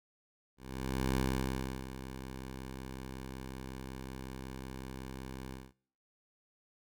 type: tone with ADSR envelope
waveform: 10% pulse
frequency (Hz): 65.41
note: C2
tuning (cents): 0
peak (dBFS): -21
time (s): 0.57-5.73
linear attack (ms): 580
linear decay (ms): 700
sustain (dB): -13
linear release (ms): 210
effects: noise-tail reverb RT60 0.6 s tail -24 dB re dry